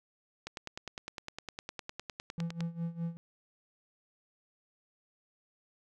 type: click train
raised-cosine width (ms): 0.2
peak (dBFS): -22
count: 22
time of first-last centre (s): 0.47-2.606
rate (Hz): 9.83
type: tone with tremolo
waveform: triangle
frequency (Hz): 168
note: E3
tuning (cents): +33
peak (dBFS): -29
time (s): 2.38-3.17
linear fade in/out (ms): 0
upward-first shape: sine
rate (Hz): 4.9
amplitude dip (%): 85
effects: none